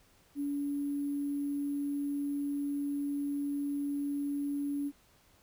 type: tone with sample-and-hold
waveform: sine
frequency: 285.2 Hz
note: C#4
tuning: 49 cents sharp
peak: -31 dBFS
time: 0.35-4.92 s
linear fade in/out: 50 ms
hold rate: 11025 Hz
effects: pink hiss -65 dBFS RMS until 5.42 s